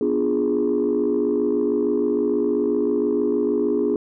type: chord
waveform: sine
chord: B diminished seventh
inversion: none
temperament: equal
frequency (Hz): 246.9 / 293.7 / 349.2 / 415.3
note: B3 / D4 / F4 / Ab4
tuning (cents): 0 / 0 / 0 / 0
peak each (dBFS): -24 / -23 / -24 / -20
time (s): 0.01-3.96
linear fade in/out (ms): 2
effects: tanh soft clip ceiling -12 dBFS